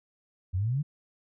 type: exponential sweep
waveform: sine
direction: up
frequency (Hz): 85.6 to 155.56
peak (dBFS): -25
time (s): 0.53-0.83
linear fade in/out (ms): 20
effects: none